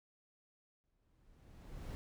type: noise with exponential growth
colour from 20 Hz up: brown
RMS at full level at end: -42 dBFS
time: 0.84-1.95 s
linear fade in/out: 0 ms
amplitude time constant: 240 ms
effects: none